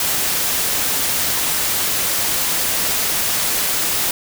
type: noise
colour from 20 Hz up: white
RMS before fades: -19 dBFS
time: 0-4.11 s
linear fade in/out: 2 ms
effects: none